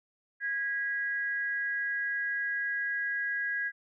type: tone pair together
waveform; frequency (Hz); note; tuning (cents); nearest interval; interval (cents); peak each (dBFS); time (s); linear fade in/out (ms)
sine; 1646 / 1953.9; G#6 / B6; -16 / -19; minor third; 297; -30 / -36; 0.4-3.72; 50
effects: none